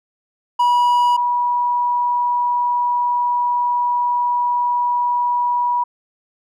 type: tone pair in turn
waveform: triangle / sine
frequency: 971 / 971 Hz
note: B5 / B5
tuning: -30 / -30 cents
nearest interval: unison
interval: 0 cents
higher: neither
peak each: -10 / -15 dBFS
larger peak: first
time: 0.59-1.17 / 1.17-5.84 s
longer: second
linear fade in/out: 10 ms
effects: none